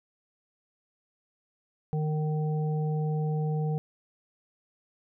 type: harmonic tone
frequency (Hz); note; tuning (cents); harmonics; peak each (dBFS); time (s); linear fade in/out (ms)
153.6; D#3; -22; 1 / 3 / 5; -26 / -36 / -40; 1.93-3.78; 0
effects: none